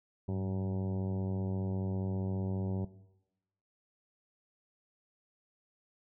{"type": "harmonic tone with a mistuned harmonic", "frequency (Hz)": 94.9, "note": "F#2", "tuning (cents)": 44, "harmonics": [1, 2, 3, 4, 5, 6, 7, 8, 9, 10], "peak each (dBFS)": [-34, -37, -45, -42, -51, -50, -53, -56, -56, -58], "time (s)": [0.28, 2.85], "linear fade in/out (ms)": 5, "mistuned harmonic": 1, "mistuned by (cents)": 73, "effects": ["noise-tail reverb RT60 0.9 s tail -17 dB re dry"]}